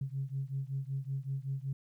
sine beating tone pair, 133.6 / 138.9 Hz, C3 / C#3, +36 / +4 cents, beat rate 5.3 Hz, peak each -36 / -37 dBFS, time 0.01-1.73 s, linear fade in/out 5 ms, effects tanh soft clip ceiling -26 dBFS + 12-bit

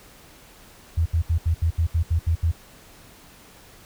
sine tone bursts, 82.41 Hz, E2, in tune, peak -17 dBFS, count 10, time 0.97-2.517 s, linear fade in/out 10 ms, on 89 ms, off 73 ms, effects pink hiss -49 dBFS RMS until 3.85 s

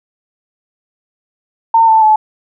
sine tone with pitch steps, 908 / 885.2 / 863 Hz, A#5 / A5 / A5, -46 / +10 / -34 cents, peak -5 dBFS, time 1.74-2.16 s, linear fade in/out 5 ms, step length 140 ms, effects none

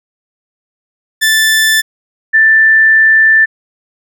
sawtooth / sine tone pair in turn, 1760 / 1770.2 Hz, A6 / A6, 0 / +10 cents, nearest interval unison, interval 10 cents, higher second, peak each -4 dBFS, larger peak neither, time 1.21-1.82 / 2.33-3.46 s, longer second, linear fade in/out 20 ms, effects none

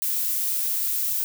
violet noise, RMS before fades -25 dBFS, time 0.02-1.24 s, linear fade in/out 0 ms, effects none

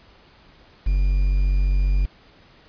triangle tone with quantisation, 47.27 Hz, F#1, 38 cents sharp, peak -14 dBFS, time 0.86-2.06 s, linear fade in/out 10 ms, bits 7, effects pink hiss -52 dBFS RMS until 2.68 s + resampled to 11025 Hz

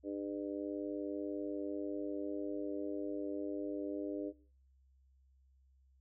harmonic tone, 100.2 Hz, G2, 38 cents sharp, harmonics 3 / 4 / 5 / 6, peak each -39 / -44 / -45 / -46 dBFS, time 0.03-4.33 s, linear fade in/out 50 ms, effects noise-tail reverb RT60 0.5 s tail -22 dB re dry + added 66 Hz sine -65 dBFS peak until 6 s

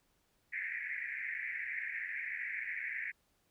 pink band-pass noise, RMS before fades -40 dBFS, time 0.52-3.12 s, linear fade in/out 20 ms, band 1700 to 2300 Hz, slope 96 dB/octave, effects pink hiss -75 dBFS RMS until 3.5 s

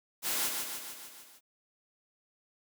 white noise with echo, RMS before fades -32 dBFS, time 0.22-0.51 s, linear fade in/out 50 ms, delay 150 ms, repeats 6, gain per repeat -4 dB, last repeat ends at 1.41 s, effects high-pass 200 Hz 12 dB/octave

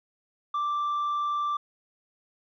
sine tone with tanh clipping, 1174.7 Hz, D6, in tune, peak -26 dBFS, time 0.54-1.57 s, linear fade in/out 5 ms, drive 2 dB, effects none

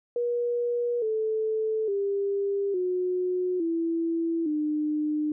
sine tone with pitch steps, 480 / 437.6 / 399 / 363.8 / 331.7 / 302.4 Hz, B4 / A4 / G4 / F#4 / E4 / D#4, -49 / -9 / +31 / -29 / +11 / -49 cents, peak -24 dBFS, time 0.16-5.32 s, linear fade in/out 2 ms, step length 860 ms, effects none

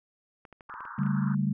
clicks, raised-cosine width 0.5 ms, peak -33 dBFS, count 10, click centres 0.452 / 0.527 / 0.608 / 0.697 / 0.74 / 0.806 / 0.853 / 0.988 / 1.034 / 1.064 s
white band-pass noise, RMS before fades -42 dBFS, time 0.69-1.35 s, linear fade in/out 5 ms, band 900 to 1600 Hz, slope 96 dB/octave
sine chord, D suspended fourth, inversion none, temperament equal with one note detuned, 143.15 / 196 / 220 Hz, D3 / G3 / A3, -44 / 0 / 0 cents, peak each -28 / -27 / -32 dBFS, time 0.98-1.53 s, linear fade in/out 10 ms
effects none

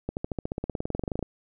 accelerating click train, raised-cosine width 2 ms, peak -16 dBFS, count 22, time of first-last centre 0.09-1.227 s, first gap 79 ms, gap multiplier 0.96, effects none

